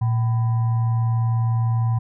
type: tone with frequency modulation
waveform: sine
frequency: 115.8 Hz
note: A#2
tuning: 11 cents flat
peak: -17 dBFS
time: 0.01-1.99 s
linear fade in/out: 10 ms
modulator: 881 Hz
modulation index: 0.23
effects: none